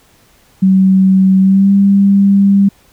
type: tone with pitch glide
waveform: sine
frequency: 190 to 198.18 Hz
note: F#3 to G3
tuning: +46 to +19 cents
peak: -5 dBFS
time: 0.62-2.69 s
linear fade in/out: 10 ms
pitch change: +73 cents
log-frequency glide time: 1.4-1.72 s
effects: pink hiss -49 dBFS RMS until 2.92 s